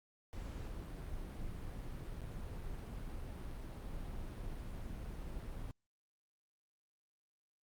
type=noise with dropouts; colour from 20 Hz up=brown; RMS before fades=-44 dBFS; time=0.33-5.71 s; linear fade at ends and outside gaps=0 ms; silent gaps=2.207-2.217 / 3.508-3.512 s; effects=Opus 48 kbps